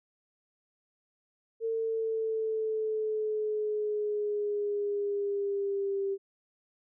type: exponential sweep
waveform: sine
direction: down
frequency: 452.9 to 392 Hz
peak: -28 dBFS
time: 1.6-6.18 s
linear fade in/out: 50 ms
effects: none